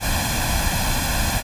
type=noise with comb filter; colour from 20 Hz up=pink; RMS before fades=-21 dBFS; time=0-1.43 s; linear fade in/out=50 ms; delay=1.2 ms; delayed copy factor=+0.75; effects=resampled to 32000 Hz